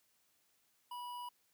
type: tone with notch filter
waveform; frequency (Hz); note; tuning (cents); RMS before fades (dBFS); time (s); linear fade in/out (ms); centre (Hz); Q
square; 977; B5; -19; -45; 0.91-1.29; 5; 6700; 0.89
effects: white hiss -75 dBFS RMS until 1.53 s + high-pass 60 Hz 12 dB/octave